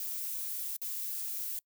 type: noise with dropouts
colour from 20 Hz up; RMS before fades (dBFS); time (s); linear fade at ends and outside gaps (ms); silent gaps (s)
violet; -37; 0-1.59; 1; 0.766-0.816
effects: noise-tail reverb RT60 0.1 s tail -26 dB re dry